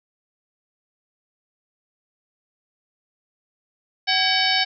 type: harmonic tone with a mistuned harmonic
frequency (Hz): 757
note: F#5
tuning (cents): +39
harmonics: 1 / 2 / 3 / 4 / 5 / 6 / 7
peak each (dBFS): -25 / -25 / -25 / -25 / -25 / -25 / -25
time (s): 4.07-4.65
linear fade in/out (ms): 20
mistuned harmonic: 2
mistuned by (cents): +140
effects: none